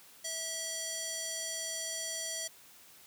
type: tone with band-pass filter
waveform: square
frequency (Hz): 651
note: E5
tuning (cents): -22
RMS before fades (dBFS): -38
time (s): 0.24-2.48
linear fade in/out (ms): 10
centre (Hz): 7000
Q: 1.7
effects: white hiss -57 dBFS RMS until 3.06 s + high-pass 80 Hz 12 dB/octave